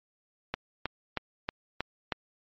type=click train; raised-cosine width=0.3 ms; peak=-13 dBFS; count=6; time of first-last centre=0.54-2.122 s; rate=3.16 Hz; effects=low-pass 4000 Hz 12 dB/octave + MP3 32 kbps